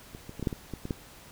clicks, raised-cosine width 3 ms, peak -28 / -27 / -26 / -19 / -13 / -21 / -22 / -23 / -16 dBFS, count 9, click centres 0.149 / 0.294 / 0.396 / 0.427 / 0.472 / 0.528 / 0.737 / 0.854 / 0.908 s, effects pink hiss -51 dBFS RMS until 1.31 s

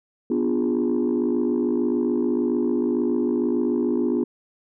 sine chord, B diminished seventh, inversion none, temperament equal with one note detuned, 246.9 / 293.7 / 349.2 / 411 Hz, B3 / D4 / F4 / Ab4, 0 / 0 / 0 / -18 cents, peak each -22 / -25 / -23 / -26 dBFS, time 0.3-4.24 s, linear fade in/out 5 ms, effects tanh soft clip ceiling -14 dBFS

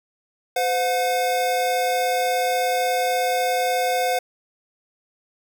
square tone pair together, 510.5 / 722 Hz, C5 / F#5, -43 / -43 cents, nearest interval tritone, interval 600 cents, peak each -24 / -22 dBFS, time 0.56-4.19 s, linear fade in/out 5 ms, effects none

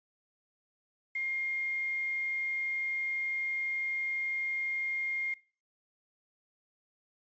sine tone with quantisation, 2126 Hz, C7, 27 cents sharp, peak -31 dBFS, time 1.15-5.34 s, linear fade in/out 5 ms, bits 9, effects noise-tail reverb RT60 0.4 s tail -21 dB re dry + resampled to 16000 Hz

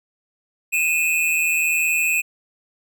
square tone pair together, 2476 / 2637 Hz, D#7 / E7, -9 / 0 cents, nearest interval minor second, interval 109 cents, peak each -21 dBFS, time 0.72-2.22 s, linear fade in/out 20 ms, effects none

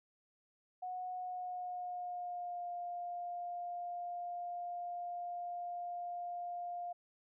sine tone with pitch glide, 732 to 703.4 Hz, F#5 to F5, -19 to +12 cents, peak -39 dBFS, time 0.82-6.93 s, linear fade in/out 10 ms, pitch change -69 cents, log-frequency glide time 1.13-2.68 s, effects none

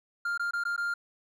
triangle tone with dropouts, 1400 Hz, F6, 4 cents sharp, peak -26 dBFS, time 0.25-0.94 s, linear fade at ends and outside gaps 5 ms, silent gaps 0.377-0.395 / 0.51-0.534 / 0.638-0.651 / 0.764-0.777 s, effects none

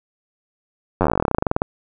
slowing click train, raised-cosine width 1 ms, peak -3 dBFS, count 24, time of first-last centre 1.01-1.619 s, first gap 10 ms, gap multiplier 1.08, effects none

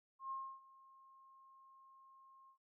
sine tone with ADSR envelope, 1070 Hz, C6, 38 cents sharp, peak -40 dBFS, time 0.19-2.58 s, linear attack 120 ms, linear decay 290 ms, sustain -21 dB, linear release 91 ms, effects none

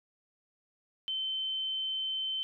sine tone, 3082 Hz, G7, 30 cents flat, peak -31 dBFS, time 1.08-2.43 s, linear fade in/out 0 ms, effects none

